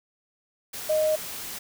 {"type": "tone in noise", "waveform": "sine", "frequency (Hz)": 620, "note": "D#5", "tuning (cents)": -6, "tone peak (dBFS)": -20, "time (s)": [0.89, 1.16], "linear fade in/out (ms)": 10, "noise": "white", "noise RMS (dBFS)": -36, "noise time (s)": [0.73, 1.59], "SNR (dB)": 13, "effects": []}